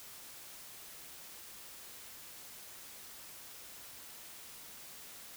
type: silence
effects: white hiss -51 dBFS RMS until 5.36 s